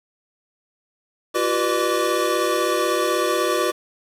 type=tone cluster; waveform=square; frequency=345.2 / 381.3 / 491.8 / 602 / 1154 Hz; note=F4 / G4 / B4 / D5 / D6; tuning=-20 / -48 / -7 / +43 / -31 cents; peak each=-26 dBFS; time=1.34-3.72 s; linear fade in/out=20 ms; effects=resampled to 32000 Hz + 7-bit